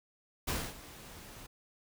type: noise with ADSR envelope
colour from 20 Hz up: pink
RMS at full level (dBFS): -33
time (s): 0.47-1.47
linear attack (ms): 14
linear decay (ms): 250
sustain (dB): -17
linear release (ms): 12
effects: none